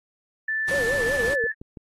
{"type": "tone with pitch glide", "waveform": "sine", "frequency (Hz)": [1760, 1742.8], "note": ["A6", "A6"], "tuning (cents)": [0, -17], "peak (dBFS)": -23, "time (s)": [0.48, 1.52], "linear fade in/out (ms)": 5, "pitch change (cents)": -17, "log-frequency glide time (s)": [0.89, 1.39]}
{"type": "noise", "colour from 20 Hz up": "pink", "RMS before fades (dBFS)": -34, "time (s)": [0.68, 1.34], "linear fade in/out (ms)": 2}
{"type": "tone with vibrato", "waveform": "sine", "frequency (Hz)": 510, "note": "C5", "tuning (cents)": -44, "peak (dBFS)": -24, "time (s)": [0.71, 1.47], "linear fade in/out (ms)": 5, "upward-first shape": "sine", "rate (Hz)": 5.2, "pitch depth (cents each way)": 200}
{"type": "clicks", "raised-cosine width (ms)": 3, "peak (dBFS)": -26, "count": 4, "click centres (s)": [1.298, 1.44, 1.615, 1.772]}
{"effects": ["AAC 32 kbps"]}